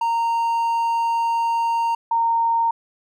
triangle / sine tone pair in turn, 925 / 921.7 Hz, A#5 / A#5, -14 / -20 cents, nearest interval unison, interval 6 cents, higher first, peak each -16 dBFS, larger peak neither, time 0.01-1.95 / 2.11-2.71 s, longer first, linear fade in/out 5 ms, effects none

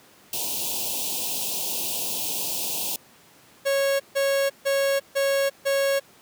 white band-stop noise, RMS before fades -28 dBFS, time 0.33-2.96 s, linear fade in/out 2 ms, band 1000 to 2500 Hz, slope 96 dB/octave
45% pulse tone bursts, 551 Hz, C#5, 11 cents flat, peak -20 dBFS, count 5, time 3.65-6 s, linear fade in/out 20 ms, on 350 ms, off 150 ms
effects pink hiss -53 dBFS RMS until 6.21 s + high-pass 150 Hz 12 dB/octave

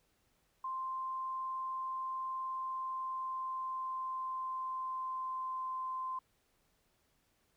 sine tone with pitch glide, 1046.5 to 1038.1 Hz, C6 to C6, 0 to -14 cents, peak -36 dBFS, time 0.64-6.19 s, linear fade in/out 5 ms, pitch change -14 cents, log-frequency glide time 2.45-5.75 s, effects pink hiss -75 dBFS RMS until 7.56 s

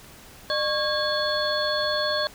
sine tone cluster, 603 / 1101 / 1630 / 3438 / 4344 Hz, D5 / C#6 / G#6 / A7 / C#8, +46 / -12 / -33 / -41 / -36 cents, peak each -26 / -31 / -29 / -32 / -28 dBFS, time 0.5-2.27 s, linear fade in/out 0 ms, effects pink hiss -47 dBFS RMS until 2.34 s

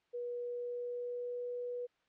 sine tone with pitch glide, 484 to 488.5 Hz, B4 to B4, -35 to -19 cents, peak -37 dBFS, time 0.13-1.87 s, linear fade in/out 20 ms, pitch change +16 cents, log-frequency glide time 0.37-1.47 s, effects white hiss -75 dBFS RMS until 2.08 s + low-pass 3000 Hz 12 dB/octave

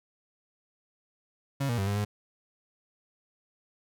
35% pulse tone with pitch steps, 138.1 / 118.9 / 97.6 / 101.4 / 103.7 Hz, C#3 / A#2 / G2 / G#2 / G#2, -6 / +35 / -7 / -41 / -2 cents, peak -25 dBFS, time 1.6-2.05 s, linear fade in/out 10 ms, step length 90 ms, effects none

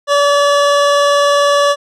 25% pulse tone with vibrato, 573 Hz, D5, 43 cents flat, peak -5 dBFS, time 0.07-1.76 s, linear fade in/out 50 ms, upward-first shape sine, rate 20 Hz, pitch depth 11 cents each way, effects low-pass 7000 Hz 12 dB/octave

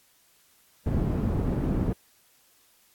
white low-pass noise, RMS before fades -26 dBFS, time 0.86-1.93 s, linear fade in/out 5 ms, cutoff 210 Hz, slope 12 dB/octave, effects white hiss -62 dBFS RMS until 2.94 s + AAC 64 kbps

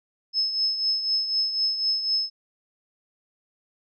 sine tone with tremolo, 5200 Hz, E8, 24 cents flat, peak -19 dBFS, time 0.33-2.3 s, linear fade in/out 50 ms, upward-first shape triangle, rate 4 Hz, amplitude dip 65%, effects none

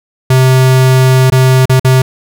square tone with dropouts, 130 Hz, C3, 11 cents flat, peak -5 dBFS, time 0.3-2.02 s, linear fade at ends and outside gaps 5 ms, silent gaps 1.301-1.321 / 1.656-1.695 / 1.797-1.846 s, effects none

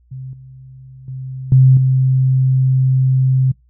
sine tone with level steps, 130.81 Hz, C3, in tune, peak -26 / -35 / -24 / -5 / -10 dBFS, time 0.11-3.52 s, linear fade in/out 10 ms, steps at 0.33 / 1.08 / 1.52 / 1.77 s, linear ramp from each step 2 ms, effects noise-tail reverb RT60 0.2 s tail -26 dB re dry + added 60 Hz sine -50 dBFS peak until 3.69 s

